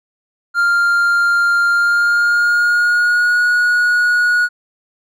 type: tone with pitch glide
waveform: triangle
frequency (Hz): 1396.9 to 1453.7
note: F6 to F#6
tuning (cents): 0 to -31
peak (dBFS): -9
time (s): 0.54-4.49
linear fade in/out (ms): 50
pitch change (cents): +69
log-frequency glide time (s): 1.71-3.42
effects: none